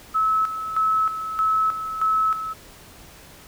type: tone with tremolo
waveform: sine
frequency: 1297 Hz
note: E6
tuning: 28 cents flat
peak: -17 dBFS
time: 0.14-2.54 s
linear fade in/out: 20 ms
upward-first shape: square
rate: 1.6 Hz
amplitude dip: 65%
effects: pink hiss -46 dBFS RMS until 3.47 s